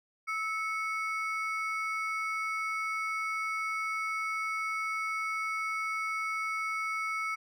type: ring-modulated tone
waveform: triangle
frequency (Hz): 1757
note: A6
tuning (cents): -3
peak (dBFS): -26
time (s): 0.27-7.36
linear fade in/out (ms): 20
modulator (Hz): 454
effects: none